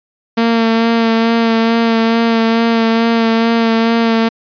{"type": "tone with vibrato", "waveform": "sawtooth", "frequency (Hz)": 228.3, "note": "A#3", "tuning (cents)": -36, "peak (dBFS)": -6, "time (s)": [0.37, 4.29], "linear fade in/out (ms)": 10, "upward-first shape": "sine", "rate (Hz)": 2.3, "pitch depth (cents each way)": 19, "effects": ["resampled to 11025 Hz"]}